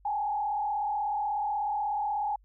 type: tone with frequency modulation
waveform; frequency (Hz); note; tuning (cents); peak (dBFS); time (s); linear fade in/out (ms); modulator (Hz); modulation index
sine; 830.6; G#5; 0; -27; 0.05-2.36; 5; 36.4; 0.97
effects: added 48 Hz sine -57 dBFS peak until 2.44 s